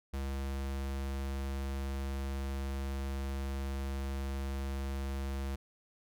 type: tone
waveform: square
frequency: 68.1 Hz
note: C#2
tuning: 30 cents flat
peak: -35 dBFS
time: 0.13-5.56 s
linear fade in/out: 10 ms
effects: none